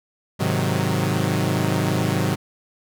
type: chord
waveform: sawtooth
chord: Ab dominant seventh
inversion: none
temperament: equal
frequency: 103.83 / 130.81 / 155.56 / 185 Hz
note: Ab2 / C3 / Eb3 / Gb3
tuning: 0 / 0 / 0 / 0 cents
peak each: -21 dBFS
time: 0.39-2.36 s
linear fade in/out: 20 ms
effects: none